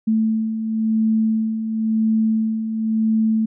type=beating tone pair; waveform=sine; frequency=219.8 / 220.76 Hz; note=A3 / A3; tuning=-2 / +6 cents; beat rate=0.96 Hz; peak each=-25 / -17 dBFS; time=0.07-3.46 s; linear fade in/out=10 ms; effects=none